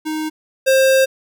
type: tone pair in turn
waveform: square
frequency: 311.1 / 530.7 Hz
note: D#4 / C5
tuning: 0 / +24 cents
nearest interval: major sixth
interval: 924 cents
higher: second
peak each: -21 / -11 dBFS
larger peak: second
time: 0.05-0.3 / 0.66-1.06 s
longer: second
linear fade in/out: 20 ms
effects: none